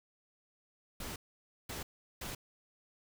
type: noise bursts at uneven times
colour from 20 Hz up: pink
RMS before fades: -42 dBFS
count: 3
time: 1-1.16 / 1.69-1.83 / 2.21-2.35 s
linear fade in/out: 5 ms
effects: none